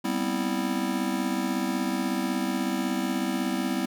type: chord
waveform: square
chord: C major seventh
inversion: second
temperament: just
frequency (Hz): 196.22 / 245.3 / 261.6 / 327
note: G3 / B3 / C4 / E4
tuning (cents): +2 / -12 / 0 / -14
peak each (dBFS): -32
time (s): 0.04-3.86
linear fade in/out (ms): 10
effects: none